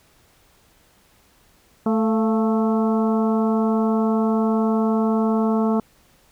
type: harmonic tone with a mistuned harmonic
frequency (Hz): 220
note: A3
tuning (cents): 0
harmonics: 1 / 2 / 3 / 4 / 5 / 6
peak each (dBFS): -18 / -24 / -28 / -30 / -32 / -34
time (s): 1.86-5.8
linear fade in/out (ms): 2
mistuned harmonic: 3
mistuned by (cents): +55
effects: pink hiss -57 dBFS RMS until 6.31 s